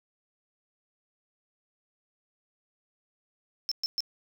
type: tone bursts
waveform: triangle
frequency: 5340 Hz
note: E8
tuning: 22 cents sharp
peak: -25 dBFS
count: 3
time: 3.69-4.005 s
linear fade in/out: 0 ms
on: 25 ms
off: 120 ms
effects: none